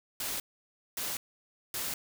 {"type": "noise bursts", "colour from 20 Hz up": "white", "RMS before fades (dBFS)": -35, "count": 3, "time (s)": [0.2, 1.94], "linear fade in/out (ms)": 2, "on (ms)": 200, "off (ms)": 570, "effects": []}